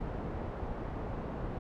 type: low-pass noise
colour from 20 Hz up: pink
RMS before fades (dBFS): -38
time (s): 0-1.59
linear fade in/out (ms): 10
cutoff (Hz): 900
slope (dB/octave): 12
effects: none